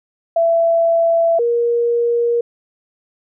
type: tone pair in turn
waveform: sine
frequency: 668 / 472.3 Hz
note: E5 / A#4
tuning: +23 / +23 cents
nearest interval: tritone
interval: 600 cents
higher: first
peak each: -11 / -13 dBFS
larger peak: first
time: 0.36-1.39 / 1.39-2.41 s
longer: first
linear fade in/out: 5 ms
effects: none